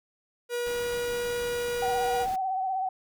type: tone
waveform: 45% pulse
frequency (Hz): 481.5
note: B4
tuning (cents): -44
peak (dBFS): -28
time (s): 0.49-2.27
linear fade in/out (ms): 50
type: noise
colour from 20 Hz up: pink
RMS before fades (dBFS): -43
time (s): 0.66-2.36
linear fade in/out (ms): 5
type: tone with vibrato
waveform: sine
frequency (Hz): 759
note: F#5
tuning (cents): +44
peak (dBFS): -26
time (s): 1.82-2.89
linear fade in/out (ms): 5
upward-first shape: sine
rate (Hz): 16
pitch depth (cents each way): 41
effects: none